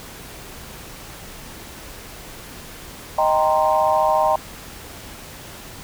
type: chord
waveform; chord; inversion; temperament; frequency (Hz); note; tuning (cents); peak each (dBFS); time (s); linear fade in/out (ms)
sine; C minor seventh; first; equal; 622.3 / 784 / 932.3 / 1046.5; Eb5 / G5 / Bb5 / C6; 0 / 0 / 0 / 0; -19 / -20 / -20 / -23; 3.18-4.36; 5
effects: pink hiss -38 dBFS RMS until 5.83 s